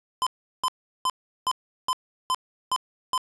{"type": "tone bursts", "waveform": "square", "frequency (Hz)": 1025, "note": "C6", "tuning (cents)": -36, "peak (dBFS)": -22, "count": 8, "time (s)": [0.22, 3.178], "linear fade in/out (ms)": 0, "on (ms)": 46, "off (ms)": 370, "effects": ["resampled to 24000 Hz", "10-bit"]}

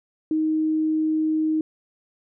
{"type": "tone", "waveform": "sine", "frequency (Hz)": 313.1, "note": "D#4", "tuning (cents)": 11, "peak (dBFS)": -19, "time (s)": [0.31, 1.61], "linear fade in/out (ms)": 2, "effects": []}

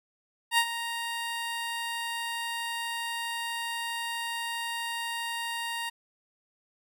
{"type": "tone with ADSR envelope", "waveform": "15% pulse", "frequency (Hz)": 932.3, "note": "A#5", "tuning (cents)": 0, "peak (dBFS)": -13, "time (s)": [0.51, 5.9], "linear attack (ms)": 69, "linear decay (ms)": 67, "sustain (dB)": -12, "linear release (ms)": 14, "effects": []}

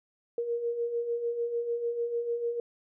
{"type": "beating tone pair", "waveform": "sine", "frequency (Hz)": [465.8, 472.5], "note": ["A#4", "A#4"], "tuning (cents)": [-1, 23], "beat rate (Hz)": 6.7, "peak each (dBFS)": [-37, -29], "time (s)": [0.38, 2.6], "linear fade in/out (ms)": 2, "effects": []}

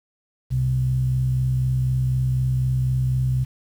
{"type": "tone with low-pass filter", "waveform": "sawtooth", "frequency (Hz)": 64, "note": "C2", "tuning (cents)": -38, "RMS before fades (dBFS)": -21, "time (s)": [0.5, 3.45], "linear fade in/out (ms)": 20, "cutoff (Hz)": 130, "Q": 7.7, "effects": ["8-bit"]}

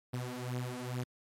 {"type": "beating tone pair", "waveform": "sawtooth", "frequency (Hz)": [123.47, 125.77], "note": ["B2", "B2"], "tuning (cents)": [0, 32], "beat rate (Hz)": 2.3, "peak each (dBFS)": [-35, -35], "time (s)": [0.13, 1.04], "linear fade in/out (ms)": 10, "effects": ["MP3 64 kbps"]}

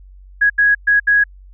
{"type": "tone bursts at uneven times", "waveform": "sine", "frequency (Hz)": 1661.2, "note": "G#6", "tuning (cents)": 0, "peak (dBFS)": -9, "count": 4, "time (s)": [[0.41, 0.5], [0.58, 0.75], [0.87, 1], [1.07, 1.24]], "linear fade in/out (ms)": 10, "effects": ["added 47 Hz sine -38 dBFS peak until 1.53 s"]}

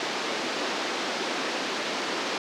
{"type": "band-pass noise", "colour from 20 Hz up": "pink", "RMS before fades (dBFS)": -30, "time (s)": [0, 2.38], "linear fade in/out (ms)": 2, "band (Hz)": [260, 5500], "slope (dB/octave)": 24, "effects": []}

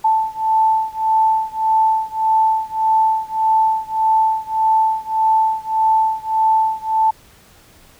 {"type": "beating tone pair", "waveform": "sine", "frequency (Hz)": [880, 881.7], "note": ["A5", "A5"], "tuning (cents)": [0, 3], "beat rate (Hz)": 1.7, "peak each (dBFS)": [-16, -17], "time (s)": [0.04, 7.11], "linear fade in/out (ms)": 10, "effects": ["pink hiss -48 dBFS RMS until 7.99 s"]}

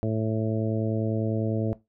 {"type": "harmonic tone", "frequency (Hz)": 110, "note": "A2", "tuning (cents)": 0, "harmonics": [1, 2, 3, 4, 5, 6], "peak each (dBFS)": [-27, -30, -32, -33, -34, -35], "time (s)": [0.03, 1.73], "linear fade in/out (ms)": 0, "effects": ["noise-tail reverb RT60 0.2 s tail -18 dB re dry"]}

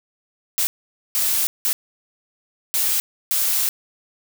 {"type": "noise bursts at uneven times", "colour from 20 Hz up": "blue", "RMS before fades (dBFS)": -20, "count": 5, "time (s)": [[0.58, 0.67], [1.15, 1.47], [1.65, 1.73], [2.74, 3], [3.31, 3.69]], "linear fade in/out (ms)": 0, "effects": []}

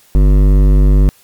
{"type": "tone with hard clipping", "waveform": "sine", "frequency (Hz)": 49.07, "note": "G1", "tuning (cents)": 2, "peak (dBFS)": -7, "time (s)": [0.15, 1.09], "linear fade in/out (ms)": 0, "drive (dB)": 14, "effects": ["white hiss -48 dBFS RMS until 1.23 s", "MP3 96 kbps"]}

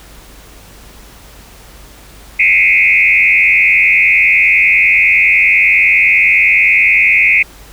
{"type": "tone with frequency modulation", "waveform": "sine", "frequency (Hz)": 2320, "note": "D7", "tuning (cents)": -22, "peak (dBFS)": -6, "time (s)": [2.39, 7.43], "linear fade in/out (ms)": 10, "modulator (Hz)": 89.9, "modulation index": 2.8, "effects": ["added 50 Hz sine -39 dBFS peak until 7.72 s", "pink hiss -39 dBFS RMS until 7.72 s"]}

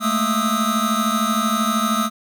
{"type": "tone cluster", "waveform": "square", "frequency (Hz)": [214.4, 227.4, 1230, 1304], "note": ["A3", "A#3", "D#6", "E6"], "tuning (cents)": [-45, -43, -20, -19], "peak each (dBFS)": -24, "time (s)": [0, 2.1], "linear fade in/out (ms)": 50, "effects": []}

